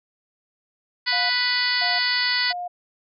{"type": "harmonic tone", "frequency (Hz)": 493.9, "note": "B4", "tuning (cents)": 0, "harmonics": [2, 3, 4, 5, 6, 7, 8, 9, 10], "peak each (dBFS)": [-33, -29, -24, -35, -32, -32, -33, -24, -30], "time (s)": [1.06, 2.53], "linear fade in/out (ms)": 20}
{"type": "tone bursts", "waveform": "sine", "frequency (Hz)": 711, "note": "F5", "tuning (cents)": 31, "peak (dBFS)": -27, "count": 3, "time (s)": [1.12, 2.68], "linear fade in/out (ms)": 10, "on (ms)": 180, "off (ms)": 510}
{"effects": []}